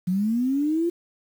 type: linear sweep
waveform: sine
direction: up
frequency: 174.8 to 349.2 Hz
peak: -20 dBFS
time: 0.07-0.9 s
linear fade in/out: 10 ms
effects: 8-bit